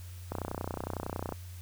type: click train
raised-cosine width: 1 ms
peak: -20 dBFS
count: 32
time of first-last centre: 0.32-1.323 s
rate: 30.9 Hz
effects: added 89 Hz sine -42 dBFS peak until 1.61 s + white hiss -55 dBFS RMS until 1.61 s